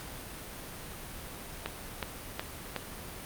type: click train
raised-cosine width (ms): 0.3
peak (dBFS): -16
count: 4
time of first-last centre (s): 1.66-2.763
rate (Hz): 2.72
effects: pink hiss -43 dBFS RMS until 3.25 s + Opus 48 kbps